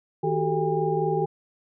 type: tone cluster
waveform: sine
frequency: 157.5 / 373.6 / 393.6 / 438 / 807 Hz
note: D#3 / F#4 / G4 / A4 / G#5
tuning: +21 / +17 / +7 / -8 / -50 cents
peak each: -28 dBFS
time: 0.23-1.26 s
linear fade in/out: 10 ms
effects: none